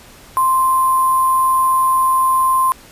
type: tone with sample-and-hold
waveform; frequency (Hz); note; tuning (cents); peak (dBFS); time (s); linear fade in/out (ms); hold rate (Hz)
sine; 1046.5; C6; 0; -11; 0.37-2.72; 0; 11025
effects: pink hiss -42 dBFS RMS until 2.91 s + resampled to 32000 Hz